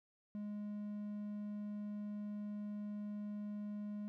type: tone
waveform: triangle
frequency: 207.7 Hz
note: G#3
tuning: in tune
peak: -39 dBFS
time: 0.35-4.08 s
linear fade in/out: 0 ms
effects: none